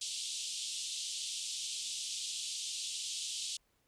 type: band-pass noise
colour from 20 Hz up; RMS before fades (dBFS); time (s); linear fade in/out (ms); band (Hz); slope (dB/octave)
pink; -40; 0.01-3.57; 5; 3000 to 9100; 48
effects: pink hiss -75 dBFS RMS until 3.87 s